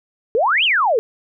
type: exponential two-way sweep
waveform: sine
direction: up then down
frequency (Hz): 415.3 to 3328 to 415.3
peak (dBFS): -13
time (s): 0.35-0.99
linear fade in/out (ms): 0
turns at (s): 0.64
effects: none